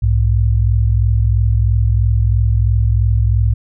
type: tone pair together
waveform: sine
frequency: 62.69 / 105.7 Hz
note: B1 / G#2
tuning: +27 / +31 cents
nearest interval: major sixth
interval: 904 cents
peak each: -13 dBFS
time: 0.02-3.54 s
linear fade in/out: 10 ms
effects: none